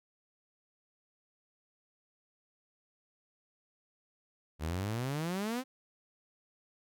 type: exponential sweep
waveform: sawtooth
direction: up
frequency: 73.42 to 267.2 Hz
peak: -29 dBFS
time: 4.59-5.64 s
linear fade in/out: 50 ms
effects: none